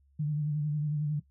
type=tone with vibrato; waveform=sine; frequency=149.4 Hz; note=D3; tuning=30 cents sharp; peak=-27 dBFS; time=0.19-1.2 s; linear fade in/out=10 ms; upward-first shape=sine; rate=11 Hz; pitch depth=41 cents each way; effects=noise-tail reverb RT60 0.1 s tail -17 dB re dry + added 69 Hz sine -62 dBFS peak until 1.3 s